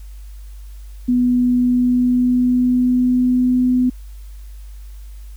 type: tone with pitch glide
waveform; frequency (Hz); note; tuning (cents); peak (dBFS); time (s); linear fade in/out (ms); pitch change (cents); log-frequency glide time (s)
sine; 246.9 to 251.1; B3 to B3; 0 to +29; -12; 1.08-3.9; 10; +29; 1.56-3.7
effects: added 50 Hz sine -32 dBFS peak until 5.36 s + white hiss -53 dBFS RMS until 5.36 s